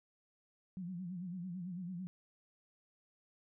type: tone with vibrato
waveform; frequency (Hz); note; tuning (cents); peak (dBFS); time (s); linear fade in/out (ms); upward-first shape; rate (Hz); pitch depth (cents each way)
sine; 179.5; F3; +48; -40; 0.77-2.07; 0; sine; 9; 100
effects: none